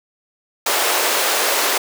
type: high-pass noise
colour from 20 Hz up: pink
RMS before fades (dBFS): -18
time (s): 0.66-1.78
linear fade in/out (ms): 5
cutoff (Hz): 420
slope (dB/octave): 24
effects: none